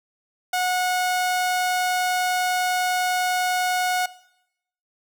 sawtooth tone, 730 Hz, F#5, 24 cents flat, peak -17 dBFS, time 0.53-4.06 s, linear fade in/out 5 ms, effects noise-tail reverb RT60 0.8 s tail -18 dB re dry

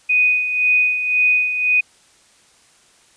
sine tone with tremolo, 2489 Hz, D#7, in tune, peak -11 dBFS, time 0.09-1.81 s, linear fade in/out 10 ms, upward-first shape sine, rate 1.9 Hz, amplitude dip 60%, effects white hiss -53 dBFS RMS until 3.16 s + resampled to 22050 Hz

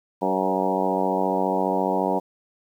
harmonic tone with a mistuned harmonic, 94.6 Hz, F#2, 39 cents sharp, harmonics 2 / 3 / 4 / 5 / 6 / 7 / 8 / 9 / 10, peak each -29 / -29 / -29 / -29 / -29 / -29 / -29 / -29 / -29 dBFS, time 0.21-2.2 s, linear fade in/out 20 ms, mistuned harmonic 6, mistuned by -15 cents, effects 9-bit

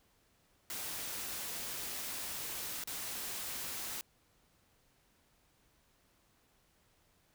white noise with dropouts, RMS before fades -41 dBFS, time 0.7-4.01 s, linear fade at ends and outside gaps 0 ms, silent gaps 2.838-2.874 s, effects pink hiss -71 dBFS RMS until 7.34 s

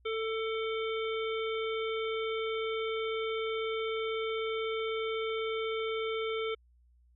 harmonic tone with a mistuned harmonic, 444 Hz, A4, 16 cents sharp, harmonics 1 / 3 / 5 / 7 / 8, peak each -32 / -40 / -41 / -44 / -46 dBFS, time 0.05-6.55 s, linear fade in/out 10 ms, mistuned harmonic 5, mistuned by +17 cents, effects added 60 Hz sine -61 dBFS peak until 7.15 s

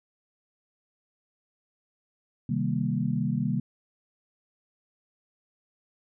sine chord, C minor seventh, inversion none, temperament equal, 130.81 / 155.56 / 196 / 233.1 Hz, C3 / Eb3 / G3 / Bb3, 0 / 0 / 0 / 0 cents, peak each -30 dBFS, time 2.49-3.6 s, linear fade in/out 5 ms, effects none

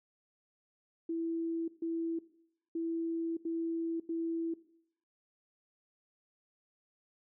sine tone bursts at uneven times, 330.7 Hz, E4, 6 cents sharp, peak -32 dBFS, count 5, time 1.09-1.68 / 1.82-2.19 / 2.75-3.37 / 3.45-4 / 4.09-4.54 s, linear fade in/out 5 ms, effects noise-tail reverb RT60 0.7 s tail -18 dB re dry

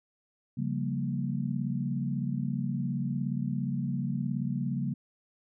sine chord, G half-diminished seventh, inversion second, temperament equal with one note detuned, 138.59 / 176.75 / 196 / 233.1 Hz, Db3 / F3 / G3 / Bb3, 0 / +21 / 0 / 0 cents, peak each -32 / -36 / -35 / -34 dBFS, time 0.57-4.94 s, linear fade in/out 10 ms, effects none

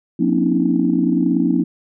sine tone cluster, 179.1 / 235.2 / 264.9 / 286.2 / 322.6 Hz, F3 / A#3 / C4 / D4 / E4, +44 / +16 / +22 / -45 / -37 cents, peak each -20 dBFS, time 0.19-1.64 s, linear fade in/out 10 ms, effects tanh soft clip ceiling -2 dBFS

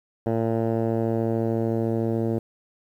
10% pulse tone with low-pass filter sweep, 113.7 Hz, A#2, 43 cents flat, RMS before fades -24 dBFS, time 0.26-2.39 s, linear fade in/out 5 ms, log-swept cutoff 710 to 440 Hz, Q 0.96, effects 9-bit

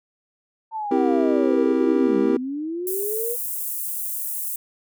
sine linear two-way sweep, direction down then up, 903 to 196 to 488 Hz, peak -25 dBFS, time 0.71-3.37 s, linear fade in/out 50 ms, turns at 2.17 s
triangle chord, C dominant seventh, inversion none, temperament just, 261.6 / 327 / 392.4 / 470.9 Hz, C4 / E4 / G4 / Bb4, 0 / -14 / +2 / +18 cents, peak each -20 / -20 / -20 / -24 dBFS, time 0.91-2.37 s, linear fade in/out 5 ms
white high-pass noise, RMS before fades -28 dBFS, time 2.87-4.56 s, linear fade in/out 2 ms, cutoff 9200 Hz, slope 24 dB/octave
effects none

